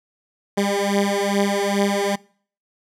15% pulse beating tone pair, 199.2 / 201.6 Hz, G3 / G3, +28 / +49 cents, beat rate 2.4 Hz, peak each -15 dBFS, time 0.57-2.16 s, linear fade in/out 10 ms, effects noise-tail reverb RT60 0.5 s tail -24 dB re dry + low-pass 11000 Hz 12 dB/octave

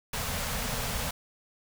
pink band-stop noise, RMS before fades -32 dBFS, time 0.13-1.11 s, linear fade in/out 5 ms, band 260 to 430 Hz, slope 96 dB/octave, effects none

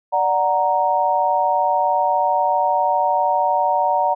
sine chord, D augmented, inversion none, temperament equal, 587.3 / 740 / 932.3 Hz, D5 / F#5 / A#5, 0 / 0 / 0 cents, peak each -22 / -19 / -18 dBFS, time 0.12-4.15 s, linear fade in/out 20 ms, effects none

